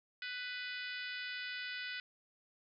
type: harmonic tone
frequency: 496.6 Hz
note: B4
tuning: 9 cents sharp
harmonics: 3 / 4 / 5 / 6 / 7 / 8 / 9 / 10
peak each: -44 / -46 / -48 / -50 / -51 / -52 / -53 / -54 dBFS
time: 0.22-2 s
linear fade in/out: 2 ms
effects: none